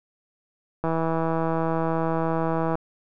click train, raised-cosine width 1 ms, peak -12 dBFS, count 313, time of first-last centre 0.84-2.754 s, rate 163 Hz, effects none

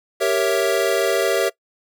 square chord, G diminished seventh, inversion none, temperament equal, 392 / 466.2 / 554.4 / 659.3 Hz, G4 / Bb4 / Db5 / Fb5, 0 / 0 / 0 / 0 cents, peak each -23 dBFS, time 0.2-1.5 s, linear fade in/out 20 ms, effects noise-tail reverb RT60 0.1 s tail -21 dB re dry

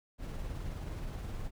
brown noise with tremolo, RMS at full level -38 dBFS, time 0.18-1.51 s, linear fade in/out 50 ms, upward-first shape sine, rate 19 Hz, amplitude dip 25%, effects none

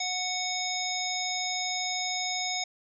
harmonic tone with a mistuned harmonic, 740 Hz, F#5, in tune, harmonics 1 / 3 / 5 / 7 / 9, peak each -35 / -35 / -35 / -35 / -35 dBFS, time 0-2.64 s, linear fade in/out 5 ms, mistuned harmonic 1, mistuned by -17 cents, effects none

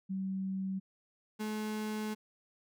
sine / 35% pulse tone pair in turn, 191.1 / 214.5 Hz, G3 / A3, -44 / -44 cents, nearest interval major second, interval 200 cents, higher second, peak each -33 / -33 dBFS, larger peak neither, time 0.09-0.8 / 1.39-2.15 s, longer second, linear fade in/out 20 ms, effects none

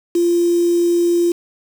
sine tone with quantisation, 344.9 Hz, F4, 22 cents flat, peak -12 dBFS, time 0.15-1.32 s, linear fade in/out 5 ms, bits 5, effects none

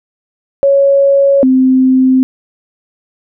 sine tone pair in turn, 555 / 259.7 Hz, C#5 / C4, +2 / -13 cents, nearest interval octave + minor second, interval 1315 cents, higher first, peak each -5 / -5 dBFS, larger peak neither, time 0.63-1.43 / 1.43-2.23 s, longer neither, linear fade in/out 0 ms, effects none

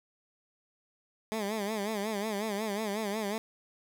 15% pulse tone with vibrato, 210 Hz, G#3, 19 cents sharp, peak -25 dBFS, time 1.32-3.38 s, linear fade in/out 0 ms, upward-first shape sine, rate 5.5 Hz, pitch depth 110 cents each way, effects none

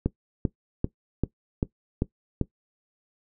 click train, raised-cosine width 3 ms, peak -10 dBFS, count 7, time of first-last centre 0.06-2.413 s, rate 2.55 Hz, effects noise-tail reverb RT60 0.1 s tail -18 dB re dry

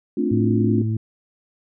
sine chord, D minor seventh, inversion second, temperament just, 220.2 / 264.3 / 293.7 / 352.4 Hz, A3 / C4 / D4 / F4, +2 / +18 / 0 / +16 cents, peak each -24 dBFS, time 0.17-0.82 s, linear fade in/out 5 ms
harmonic tone, 110 Hz, A2, in tune, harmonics 1 / 2 / 3, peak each -20 / -28 / -32 dBFS, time 0.31-0.97 s, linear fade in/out 5 ms
effects none

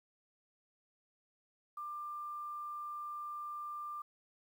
sine tone with quantisation, 1190 Hz, D6, 22 cents sharp, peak -40 dBFS, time 1.77-4.02 s, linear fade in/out 5 ms, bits 11, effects none

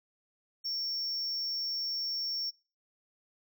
triangle tone, 5470 Hz, F8, 37 cents flat, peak -31 dBFS, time 0.64-2.51 s, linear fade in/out 20 ms, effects noise-tail reverb RT60 0.4 s tail -24 dB re dry

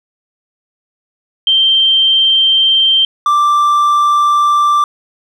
sine / triangle tone pair in turn, 3141 / 1176.5 Hz, G7 / D6, +3 / +3 cents, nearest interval octave + perfect fourth, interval 1700 cents, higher first, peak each -7 / -6 dBFS, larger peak second, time 1.47-3.05 / 3.26-4.84 s, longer neither, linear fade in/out 2 ms, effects none

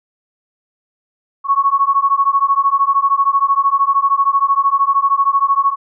sine beating tone pair, 1101 / 1114 Hz, C#6 / C#6, -12 / +8 cents, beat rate 13 Hz, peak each -14 dBFS, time 1.44-5.76 s, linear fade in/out 50 ms, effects none

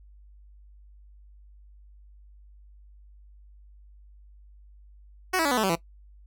10% pulse tone with pitch steps, 371.3 / 325.1 / 284.7 / 249.2 / 218.2 / 191.09 / 167.32 Hz, F#4 / E4 / C#4 / B3 / A3 / G3 / E3, +6 / -24 / +46 / +16 / -14 / -44 / +26 cents, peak -14 dBFS, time 5.33-5.757 s, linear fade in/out 10 ms, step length 61 ms, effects noise-tail reverb RT60 0.1 s tail -18 dB re dry + added 50 Hz sine -49 dBFS peak until 6.26 s

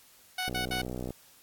10% pulse tone bursts, 740 Hz, F#5, in tune, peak -22 dBFS, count 3, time 0.38-0.818 s, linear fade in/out 5 ms, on 110 ms, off 54 ms
click train, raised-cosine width 2 ms, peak -23 dBFS, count 40, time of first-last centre 0.48-1.106 s, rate 62.3 Hz
effects white hiss -58 dBFS RMS until 1.42 s + AAC 64 kbps

